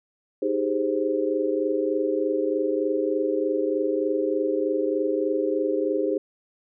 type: chord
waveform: sine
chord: Ab major seventh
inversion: second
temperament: equal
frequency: 311.1 / 392 / 415.3 / 523.3 Hz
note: Eb4 / G4 / Ab4 / C5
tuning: 0 / 0 / 0 / 0 cents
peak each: -27 dBFS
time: 0.42-6.18 s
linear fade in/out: 5 ms
effects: none